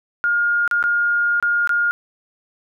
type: tone with dropouts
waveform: sine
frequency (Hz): 1419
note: F6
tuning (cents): +27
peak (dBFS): -15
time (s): 0.24-1.91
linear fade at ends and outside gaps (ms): 0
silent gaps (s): 0.677-0.712 / 0.827-0.839 / 1.4-1.426 / 1.674-1.693
effects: none